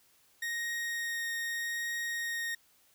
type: tone with vibrato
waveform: 40% pulse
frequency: 1864.7 Hz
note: A#6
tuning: in tune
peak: -32 dBFS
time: 0.42-2.55 s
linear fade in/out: 5 ms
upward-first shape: triangle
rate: 0.82 Hz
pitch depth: 9 cents each way
effects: white hiss -66 dBFS RMS until 2.94 s

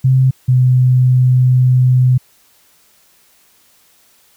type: tone pair in turn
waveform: sine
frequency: 130.81 / 127.01 Hz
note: C3 / B2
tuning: 0 / +49 cents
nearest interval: minor second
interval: 51 cents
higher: first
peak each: -7 dBFS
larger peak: neither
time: 0.04-0.31 / 0.48-2.18 s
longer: second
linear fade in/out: 10 ms
effects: white hiss -52 dBFS RMS until 4.36 s

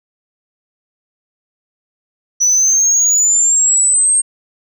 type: exponential sweep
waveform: sine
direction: up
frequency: 5900 to 8540 Hz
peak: -7 dBFS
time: 2.4-4.22 s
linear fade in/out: 20 ms
effects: tanh soft clip ceiling -7 dBFS

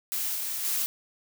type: noise with level steps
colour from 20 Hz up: blue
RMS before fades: -30 / -32 / -28 dBFS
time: 0.12-0.86 s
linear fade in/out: 0 ms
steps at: 0.34 / 0.63 s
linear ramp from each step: 20 ms
effects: none

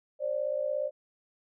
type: tone pair together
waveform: sine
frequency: 535 / 592.1 Hz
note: C5 / D5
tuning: +38 / +14 cents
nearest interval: major second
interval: 176 cents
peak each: -32 / -30 dBFS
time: 0.19-0.91 s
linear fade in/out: 50 ms
effects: none

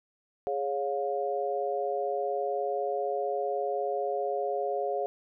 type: chord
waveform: sine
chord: Db major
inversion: second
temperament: equal with one note detuned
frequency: 415.3 / 554.4 / 709.4 Hz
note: Ab4 / Db5 / F5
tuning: 0 / 0 / +27 cents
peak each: -32 dBFS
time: 0.47-5.06 s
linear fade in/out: 0 ms
effects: none

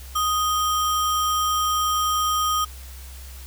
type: tone with sample-and-hold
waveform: sine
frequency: 1244.5 Hz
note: D#6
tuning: in tune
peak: -19 dBFS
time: 0.15-2.65 s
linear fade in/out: 10 ms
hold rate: 4410 Hz
effects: added 65 Hz sine -37 dBFS peak until 3.46 s + white hiss -45 dBFS RMS until 3.46 s

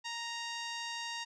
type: tone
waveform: 10% pulse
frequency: 932.3 Hz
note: A#5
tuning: in tune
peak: -29 dBFS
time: 0.04-1.25 s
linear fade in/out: 20 ms
effects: resampled to 22050 Hz

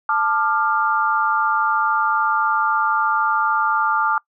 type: chord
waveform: sine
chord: D minor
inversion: second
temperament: equal with one note detuned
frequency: 880 / 1193.1 / 1396.9 Hz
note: A5 / D6 / F6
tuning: 0 / +27 / 0 cents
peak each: -21 / -19 / -21 dBFS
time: 0.09-4.18 s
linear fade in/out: 2 ms
effects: noise-tail reverb RT60 0.1 s tail -24 dB re dry

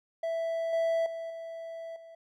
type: tone with level steps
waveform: triangle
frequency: 660 Hz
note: E5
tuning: 2 cents sharp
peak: -27 / -23 / -33 / -36 / -45 dBFS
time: 0.23-2.15 s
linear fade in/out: 5 ms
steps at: 0.73 / 1.06 / 1.3 / 1.96 s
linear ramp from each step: 2 ms
effects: none

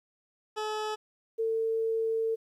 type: tone pair in turn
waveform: 20% pulse / sine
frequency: 428.9 / 449.1 Hz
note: A4 / A4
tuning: -44 / +35 cents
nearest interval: minor second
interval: 79 cents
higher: second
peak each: -26 dBFS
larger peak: neither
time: 0.56-0.96 / 1.38-2.36 s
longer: second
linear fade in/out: 20 ms
effects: low-pass 7000 Hz 12 dB/octave + 11-bit

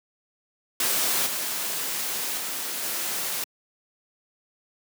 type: noise with level steps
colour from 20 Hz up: white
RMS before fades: -24 / -29 / -31 / -29 dBFS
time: 0.8-3.44 s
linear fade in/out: 2 ms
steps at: 1.26 / 2.37 / 2.82 s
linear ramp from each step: 10 ms
effects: high-pass 200 Hz 12 dB/octave

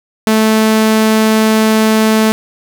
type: tone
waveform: sawtooth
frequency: 218.8 Hz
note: A3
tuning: 9 cents flat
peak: -4 dBFS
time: 0.27-2.32 s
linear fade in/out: 0 ms
effects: none

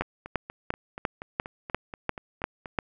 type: two click trains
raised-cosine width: 0.5 ms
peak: -10 / -22 dBFS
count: 9 / 12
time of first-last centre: 0.01-2.788 / 0.02-2.658 s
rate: 2.88 / 4.17 Hz
effects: none

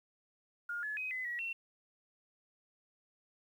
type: tone with pitch steps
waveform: sine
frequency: 1420 / 1710 / 2521 / 2024 / 1919 / 2714 Hz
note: F6 / A6 / D#7 / B6 / A#6 / E7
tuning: +28 / -50 / +22 / +42 / +50 / +50 cents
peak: -36 dBFS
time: 0.69-1.53 s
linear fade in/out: 5 ms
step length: 140 ms
effects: 11-bit

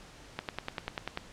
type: click train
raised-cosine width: 0.3 ms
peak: -17 dBFS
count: 9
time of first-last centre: 0.39-1.174 s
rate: 10.2 Hz
effects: pink hiss -52 dBFS RMS until 1.32 s + low-pass 7000 Hz 12 dB/octave

